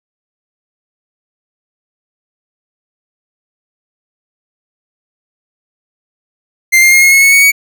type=tone with pitch steps; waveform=45% pulse; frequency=2093 / 2115 / 2137 / 2159 / 2182 / 2205 / 2228 / 2251 Hz; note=C7 / C7 / C7 / C#7 / C#7 / C#7 / C#7 / C#7; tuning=0 / +18 / +36 / -46 / -28 / -10 / +8 / +26 cents; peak=-4 dBFS; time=6.72-7.52 s; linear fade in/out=20 ms; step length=100 ms; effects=none